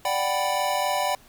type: chord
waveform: square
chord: G major seventh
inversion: second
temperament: equal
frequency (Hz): 587.3 / 740 / 784 / 987.8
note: D5 / F#5 / G5 / B5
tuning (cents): 0 / 0 / 0 / 0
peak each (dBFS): -29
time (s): 0.05-1.15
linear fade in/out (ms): 2
effects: pink hiss -54 dBFS RMS until 1.28 s